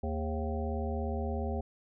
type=harmonic tone with a mistuned harmonic; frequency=77 Hz; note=D#2; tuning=17 cents flat; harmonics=1 / 3 / 5 / 7 / 9 / 10; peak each=-33 / -38 / -40 / -41 / -43 / -43 dBFS; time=0.03-1.61 s; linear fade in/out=5 ms; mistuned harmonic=5; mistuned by=+81 cents; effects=none